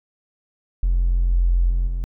triangle tone with level steps, 43.65 Hz, F1, in tune, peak -12 / -10 / -14 / -19 dBFS, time 0.83-2.04 s, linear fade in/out 0 ms, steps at 1.32 / 1.7 / 1.87 s, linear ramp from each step 5 ms, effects tanh soft clip ceiling -12 dBFS

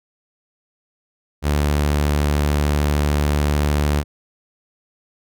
sawtooth tone, 73.42 Hz, D2, in tune, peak -12 dBFS, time 1.42-4.04 s, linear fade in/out 50 ms, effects none

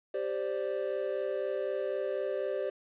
triangle chord, G suspended fourth, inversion none, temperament equal, 392 / 523.3 / 587.3 Hz, G4 / C5 / D5, 0 / 0 / 0 cents, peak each -33 dBFS, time 0.14-2.7 s, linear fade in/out 5 ms, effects resampled to 8000 Hz + 10-bit

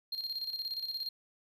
triangle tone with tremolo, 4211 Hz, C8, 10 cents sharp, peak -32 dBFS, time 0.12-1.09 s, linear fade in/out 5 ms, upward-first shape square, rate 17 Hz, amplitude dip 60%, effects none

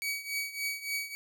sawtooth tone with tremolo, 2266 Hz, C#7, 37 cents sharp, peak -26 dBFS, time 0.02-1.15 s, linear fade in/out 0 ms, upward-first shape triangle, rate 3.5 Hz, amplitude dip 85%, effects none

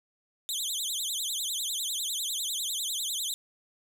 20% pulse tone with vibrato, 3520 Hz, A7, in tune, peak -24 dBFS, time 0.49-3.34 s, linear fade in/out 0 ms, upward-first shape triangle, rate 10 Hz, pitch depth 290 cents each way, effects none

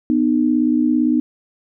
sine tone pair together, 247.6 / 305.3 Hz, B3 / D#4, +5 / -33 cents, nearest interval major third, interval 362 cents, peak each -16 dBFS, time 0.1-1.2 s, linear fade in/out 0 ms, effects none

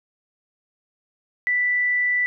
sine tone, 1975.5 Hz, B6, in tune, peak -18 dBFS, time 1.47-2.26 s, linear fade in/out 0 ms, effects none

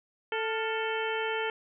harmonic tone with a mistuned harmonic, 442.2 Hz, A4, 9 cents sharp, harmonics 1 / 2 / 3 / 4 / 5 / 6 / 7, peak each -32 / -35 / -37 / -38 / -39 / -40 / -40 dBFS, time 0.32-1.5 s, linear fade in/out 2 ms, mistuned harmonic 3, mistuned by +95 cents, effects none

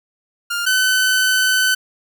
sawtooth tone pair in turn, 1404 / 1514.9 Hz, F6 / F#6, +9 / +40 cents, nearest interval minor second, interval 131 cents, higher second, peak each -16 / -10 dBFS, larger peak second, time 0.5-0.66 / 0.66-1.75 s, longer second, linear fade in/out 10 ms, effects none

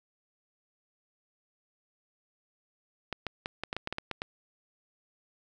clicks, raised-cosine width 0.3 ms, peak -17 dBFS, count 11, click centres 3.127 / 3.267 / 3.459 / 3.636 / 3.729 / 3.766 / 3.874 / 3.926 / 3.984 / 4.113 / 4.219 s, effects none

